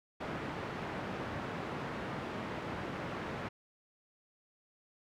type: band-pass noise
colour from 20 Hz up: pink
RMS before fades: -40 dBFS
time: 0.2-3.49 s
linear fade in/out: 10 ms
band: 120 to 1900 Hz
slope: 12 dB/octave
effects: none